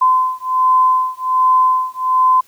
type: beating tone pair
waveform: sine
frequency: 1025 / 1026.3 Hz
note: C6 / C6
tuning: -36 / -34 cents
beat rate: 1.3 Hz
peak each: -14 dBFS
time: 0.01-2.41 s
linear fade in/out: 10 ms
effects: white hiss -51 dBFS RMS until 2.47 s